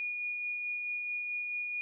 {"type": "tone with tremolo", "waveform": "sine", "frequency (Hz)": 2445, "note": "D#7", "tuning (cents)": -31, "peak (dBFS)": -32, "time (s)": [0, 1.81], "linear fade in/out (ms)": 0, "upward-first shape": "sine", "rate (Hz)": 4.6, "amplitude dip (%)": 25, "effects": []}